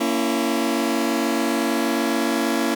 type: chord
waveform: sawtooth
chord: A# diminished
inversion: none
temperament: just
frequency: 233.1 / 279.7 / 335.6 Hz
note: A#3 / C#4 / E4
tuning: 0 / +16 / +31 cents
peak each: -20 dBFS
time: 0-2.75 s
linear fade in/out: 10 ms
effects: none